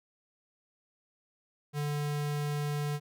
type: tone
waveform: square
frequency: 146.83 Hz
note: D3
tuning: in tune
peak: -31 dBFS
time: 1.73-3 s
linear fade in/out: 50 ms
effects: none